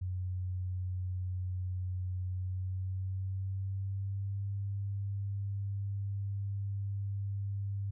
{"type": "tone with pitch glide", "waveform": "sine", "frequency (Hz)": [91.8, 99.53], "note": ["F#2", "G2"], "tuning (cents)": [-13, 27], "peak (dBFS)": -33, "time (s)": [0.01, 7.91], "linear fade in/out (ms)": 10, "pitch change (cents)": 140, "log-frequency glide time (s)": [2.26, 4.48], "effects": []}